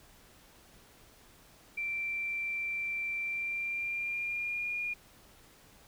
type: tone with pitch glide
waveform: sine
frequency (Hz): 2349 to 2426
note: D7 to D#7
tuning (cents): 0 to -44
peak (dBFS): -32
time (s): 1.77-4.94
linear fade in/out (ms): 10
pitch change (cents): +56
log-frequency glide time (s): 3.21-4.69
effects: pink hiss -59 dBFS RMS until 5.87 s